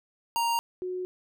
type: tone pair in turn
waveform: square / sine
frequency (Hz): 932.3 / 365.9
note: A#5 / F#4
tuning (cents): 0 / -19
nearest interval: octave + major third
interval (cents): 1619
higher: first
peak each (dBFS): -25 / -30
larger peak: first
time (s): 0.36-0.59 / 0.82-1.05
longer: neither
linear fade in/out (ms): 0
effects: none